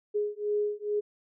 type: beating tone pair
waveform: sine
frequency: 415.3 / 417.6 Hz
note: G#4 / G#4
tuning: 0 / +10 cents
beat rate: 2.3 Hz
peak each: -30 dBFS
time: 0.14-1.01 s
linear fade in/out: 20 ms
effects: none